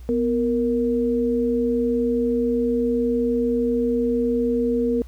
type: tone pair together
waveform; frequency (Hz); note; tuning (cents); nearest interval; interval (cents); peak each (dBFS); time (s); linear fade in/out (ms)
sine; 247 / 466.2; B3 / A#4; 0 / 0; major seventh; 1100; -21; 0.09-5.02; 0
effects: added 60 Hz sine -36 dBFS peak until 5.07 s + pink hiss -56 dBFS RMS until 5.07 s